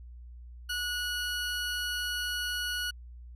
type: tone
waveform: 20% pulse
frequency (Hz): 1462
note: F#6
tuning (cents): -21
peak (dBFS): -26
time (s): 0.69-2.91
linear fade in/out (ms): 10
effects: added 60 Hz sine -44 dBFS peak until 3.35 s + resampled to 32000 Hz